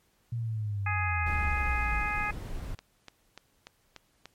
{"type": "linear sweep", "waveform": "sine", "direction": "down", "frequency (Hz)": [118.9, 51.9], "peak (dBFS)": -29, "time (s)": [0.32, 2.03], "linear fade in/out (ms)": 5}
{"type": "harmonic tone", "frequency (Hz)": 417.2, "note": "G#4", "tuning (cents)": 8, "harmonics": [2, 3, 4, 5, 6], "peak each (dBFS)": [-35, -35, -35, -35, -35], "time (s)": [0.86, 2.31], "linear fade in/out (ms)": 5}
{"type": "noise", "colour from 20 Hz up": "brown", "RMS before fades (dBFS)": -36, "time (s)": [1.26, 2.75], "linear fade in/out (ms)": 5}
{"type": "click train", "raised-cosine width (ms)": 0.2, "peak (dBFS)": -26, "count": 6, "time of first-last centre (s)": [2.79, 4.256], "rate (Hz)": 3.41}
{"effects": ["pink hiss -69 dBFS RMS until 4.34 s", "MP3 64 kbps"]}